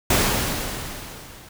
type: noise with level ramp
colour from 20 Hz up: pink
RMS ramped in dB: -17 to -45 dBFS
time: 0.1-1.49 s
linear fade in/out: 5 ms
effects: none